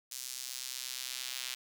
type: tone with high-pass filter sweep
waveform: sawtooth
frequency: 128.4 Hz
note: C3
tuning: 32 cents flat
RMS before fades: -41 dBFS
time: 0.11-1.55 s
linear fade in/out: 10 ms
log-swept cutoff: 5900 to 3200 Hz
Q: 1.1
effects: none